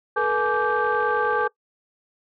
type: tone cluster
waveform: sine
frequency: 433.2 / 482.7 / 846 / 1170 / 1570 Hz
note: A4 / B4 / G#5 / D6 / G6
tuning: -27 / -40 / +32 / -7 / +2 cents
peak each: -25 dBFS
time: 0.16-1.48 s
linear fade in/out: 10 ms
effects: noise-tail reverb RT60 0.1 s tail -22 dB re dry + tanh soft clip ceiling -12 dBFS